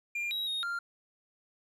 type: tone with pitch steps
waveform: triangle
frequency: 2397 / 3846 / 3725 / 1393 Hz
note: D7 / B7 / A#7 / F6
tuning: +35 / -47 / -2 / -5 cents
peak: -30 dBFS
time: 0.15-0.79 s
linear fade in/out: 5 ms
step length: 160 ms
effects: none